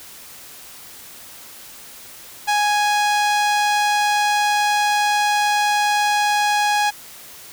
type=tone with low-pass filter; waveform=sawtooth; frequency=830.6 Hz; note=G#5; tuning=in tune; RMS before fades=-18 dBFS; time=2.47-6.91 s; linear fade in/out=20 ms; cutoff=7800 Hz; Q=0.75; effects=white hiss -40 dBFS RMS until 7.52 s